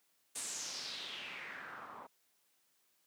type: noise with low-pass filter sweep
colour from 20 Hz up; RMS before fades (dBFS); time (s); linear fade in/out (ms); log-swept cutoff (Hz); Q
white; -45; 0.35-2.07; 10; 9100 to 910; 3.7
effects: white hiss -75 dBFS RMS until 3.06 s + high-pass 150 Hz 12 dB/octave